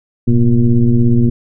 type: tone with frequency modulation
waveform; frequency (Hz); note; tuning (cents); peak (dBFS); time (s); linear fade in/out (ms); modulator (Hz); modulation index
sine; 123.47; B2; 0; -7; 0.27-1.3; 10; 115; 1.4
effects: none